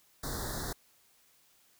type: band-stop noise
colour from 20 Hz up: pink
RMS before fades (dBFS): -37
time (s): 0.23-0.73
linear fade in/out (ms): 5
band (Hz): 1900 to 3600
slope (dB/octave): 96
effects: white hiss -66 dBFS RMS until 1.79 s